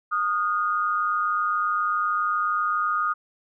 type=tone pair together; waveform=sine; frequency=1232 / 1424.5 Hz; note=D#6 / F6; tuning=-17 / +34 cents; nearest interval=minor third; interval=251 cents; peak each=-22 / -28 dBFS; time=0.11-3.14 s; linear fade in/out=20 ms; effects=none